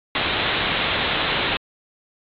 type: low-pass noise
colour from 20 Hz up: white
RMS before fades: -22 dBFS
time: 0.15-1.57 s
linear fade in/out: 2 ms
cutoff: 3900 Hz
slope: 96 dB/octave
effects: MP3 96 kbps